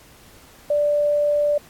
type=tone; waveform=sine; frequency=587.3 Hz; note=D5; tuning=in tune; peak=-16 dBFS; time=0.7-1.58 s; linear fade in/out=5 ms; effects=pink hiss -49 dBFS RMS until 1.69 s + AAC 64 kbps